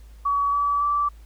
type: tone with pitch steps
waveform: sine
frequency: 1134 / 1147.8 / 1161.8 Hz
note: C#6 / D6 / D6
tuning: +39 / -40 / -19 cents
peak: -19 dBFS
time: 0.25-1.09 s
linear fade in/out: 10 ms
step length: 280 ms
effects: added 54 Hz sine -42 dBFS peak until 1.25 s + pink hiss -59 dBFS RMS until 1.25 s